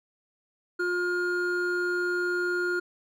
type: tone pair together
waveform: triangle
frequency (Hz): 355.6 / 1420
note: F4 / F6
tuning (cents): +31 / +28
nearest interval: 2 octaves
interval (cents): 2397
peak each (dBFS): -26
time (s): 0.79-2.8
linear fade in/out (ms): 10
effects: none